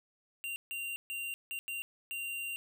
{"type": "tone bursts at uneven times", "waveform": "square", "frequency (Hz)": 2772, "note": "F7", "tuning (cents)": -14, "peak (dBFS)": -37, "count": 6, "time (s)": [[0.44, 0.56], [0.71, 0.96], [1.1, 1.34], [1.51, 1.59], [1.68, 1.82], [2.11, 2.56]], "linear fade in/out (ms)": 0, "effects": []}